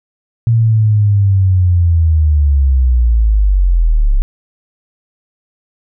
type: linear sweep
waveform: sine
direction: down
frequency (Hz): 116.54 to 32.62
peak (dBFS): -7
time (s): 0.47-4.22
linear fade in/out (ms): 0
effects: none